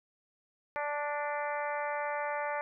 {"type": "harmonic tone with a mistuned harmonic", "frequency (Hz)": 292.6, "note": "D4", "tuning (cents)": -6, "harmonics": [2, 3, 4, 5, 6, 7, 8], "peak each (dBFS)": [-36, -36, -41, -42, -42, -43, -48], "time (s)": [0.76, 2.61], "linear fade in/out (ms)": 0, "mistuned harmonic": 6, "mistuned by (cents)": 16, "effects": []}